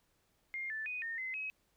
sine tone with pitch steps, 2120 / 1758 / 2490 / 1831 / 2051 / 2552 Hz, C7 / A6 / D#7 / A#6 / C7 / D#7, +22 / -2 / +1 / -32 / -35 / +43 cents, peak -37 dBFS, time 0.54-1.5 s, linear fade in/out 0 ms, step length 160 ms, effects pink hiss -75 dBFS RMS until 1.76 s

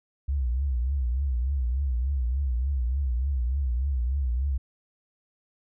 sine tone with vibrato, 64.8 Hz, C2, 16 cents flat, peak -23 dBFS, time 0.28-4.58 s, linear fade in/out 10 ms, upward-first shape triangle, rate 3.4 Hz, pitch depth 190 cents each way, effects none

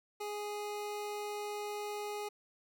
25% pulse tone, 415.3 Hz, G#4, in tune, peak -34 dBFS, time 0.2-2.29 s, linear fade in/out 10 ms, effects none

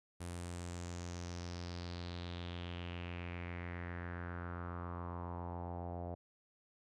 sawtooth tone with low-pass filter sweep, 87.31 Hz, F2, in tune, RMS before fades -44 dBFS, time 0.2-6.15 s, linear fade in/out 10 ms, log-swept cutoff 9800 to 670 Hz, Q 3.9, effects none

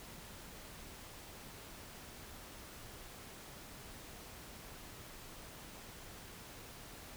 silence, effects pink hiss -52 dBFS RMS until 7.16 s

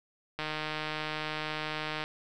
click train, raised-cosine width 0.3 ms, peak -18 dBFS, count 255, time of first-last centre 0.39-2.039 s, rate 154 Hz, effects none

